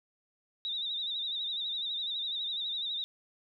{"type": "tone with vibrato", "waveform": "sine", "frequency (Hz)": 3729, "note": "A#7", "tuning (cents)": 0, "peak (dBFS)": -32, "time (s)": [0.65, 3.04], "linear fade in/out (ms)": 0, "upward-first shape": "sine", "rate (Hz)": 12, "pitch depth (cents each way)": 80, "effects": []}